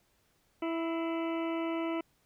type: harmonic tone with a mistuned harmonic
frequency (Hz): 329.6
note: E4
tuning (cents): 0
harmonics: 1 / 2 / 3 / 4 / 6 / 7 / 8 / 9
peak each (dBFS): -32 / -38 / -42 / -44 / -48 / -49 / -50 / -51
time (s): 0.62-2.01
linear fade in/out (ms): 5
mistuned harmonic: 6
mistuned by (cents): +44
effects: pink hiss -71 dBFS RMS until 2.25 s